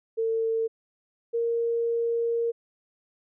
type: tone pair in turn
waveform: sine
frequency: 450.6 / 465.4 Hz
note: A4 / A#4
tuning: +41 / -3 cents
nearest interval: minor second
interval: 56 cents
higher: second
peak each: -23 / -23 dBFS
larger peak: neither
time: 0.17-0.68 / 1.33-2.52 s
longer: second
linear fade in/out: 20 ms
effects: none